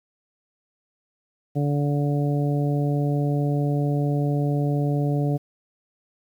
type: harmonic tone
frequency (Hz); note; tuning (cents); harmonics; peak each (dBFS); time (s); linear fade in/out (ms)
144.5; D3; -28; 1 / 2 / 3 / 4 / 5; -21 / -27 / -31 / -33 / -35; 1.55-5.38; 20
effects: 9-bit